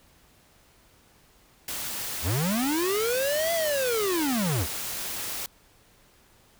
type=noise; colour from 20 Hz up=white; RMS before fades=-33 dBFS; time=1.68-5.46 s; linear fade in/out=2 ms
type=linear two-way sweep; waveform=square; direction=up then down; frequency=65.41 to 682 to 65.41 Hz; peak=-25 dBFS; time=2.22-4.67 s; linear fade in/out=50 ms; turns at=3.53 s
effects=pink hiss -59 dBFS RMS until 6.59 s